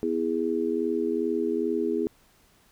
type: harmonic tone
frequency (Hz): 82.41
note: E2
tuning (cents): 0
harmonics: 3 / 4 / 5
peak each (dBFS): -30 / -28 / -27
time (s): 0.03-2.07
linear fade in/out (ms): 0
effects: pink hiss -61 dBFS RMS until 2.71 s